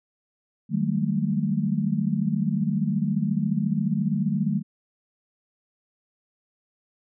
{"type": "tone cluster", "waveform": "sine", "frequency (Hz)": [153.6, 187.5, 202, 222.1], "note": ["D#3", "F#3", "G#3", "A3"], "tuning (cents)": [-22, 23, -48, 16], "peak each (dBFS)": -27, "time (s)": [0.69, 4.63], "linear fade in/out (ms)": 50, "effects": []}